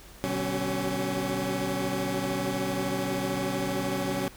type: tone cluster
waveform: 20% pulse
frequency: 122.9 / 146.5 / 189 / 277 / 384.2 Hz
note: B2 / D3 / F#3 / C#4 / G4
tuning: -8 / -4 / +37 / -1 / -35 cents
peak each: -31 / -35 / -27 / -26 / -35 dBFS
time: 0.24-4.28 s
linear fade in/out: 0 ms
effects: added 48 Hz sine -50 dBFS peak until 4.36 s + pink hiss -50 dBFS RMS until 4.36 s